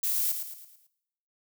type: noise with echo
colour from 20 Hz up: violet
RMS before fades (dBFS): -28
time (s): 0.03-0.32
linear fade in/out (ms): 5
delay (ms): 110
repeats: 5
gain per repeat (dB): -7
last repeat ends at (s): 0.87
effects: noise-tail reverb RT60 0.8 s tail -17 dB re dry